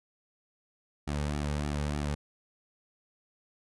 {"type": "tone with flanger", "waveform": "sawtooth", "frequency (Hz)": 73.42, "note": "D2", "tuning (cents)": 0, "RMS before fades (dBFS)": -32, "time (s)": [1.07, 2.15], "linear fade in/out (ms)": 10, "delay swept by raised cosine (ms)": [1.9, 3], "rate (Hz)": 3.3, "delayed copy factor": -0.65, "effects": ["resampled to 24000 Hz"]}